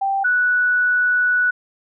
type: tone pair in turn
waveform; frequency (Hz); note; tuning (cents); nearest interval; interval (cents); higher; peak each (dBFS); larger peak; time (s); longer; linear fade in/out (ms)
sine; 784 / 1476.4; G5 / F#6; 0 / -4; major seventh; 1096; second; -17 / -14; second; 0.01-0.24 / 0.24-1.51; second; 10
effects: none